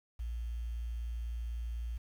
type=tone with quantisation; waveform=sine; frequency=58 Hz; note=A#1; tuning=8 cents flat; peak=-35 dBFS; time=0.19-1.98 s; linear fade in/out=10 ms; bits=10; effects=none